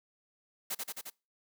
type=noise with echo; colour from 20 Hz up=white; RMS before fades=-35 dBFS; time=0.7-0.75 s; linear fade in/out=10 ms; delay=88 ms; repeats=4; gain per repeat=-2 dB; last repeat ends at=1.102 s; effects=noise-tail reverb RT60 0.3 s tail -25 dB re dry + high-pass 200 Hz 12 dB/octave